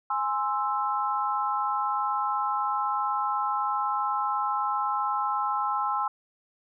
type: chord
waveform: sine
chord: Ab augmented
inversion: none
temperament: equal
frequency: 830.6 / 1046.5 / 1318.5 Hz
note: Ab5 / C6 / E6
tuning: 0 / 0 / 0 cents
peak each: -29 dBFS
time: 0.1-6.08 s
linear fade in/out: 5 ms
effects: none